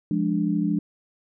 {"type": "chord", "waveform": "sine", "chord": "D diminished", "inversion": "first", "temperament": "equal", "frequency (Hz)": [174.61, 207.7, 293.7], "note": ["F3", "Ab3", "D4"], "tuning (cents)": [0, 0, 0], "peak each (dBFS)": -25, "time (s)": [0.11, 0.79], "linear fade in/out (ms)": 2, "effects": []}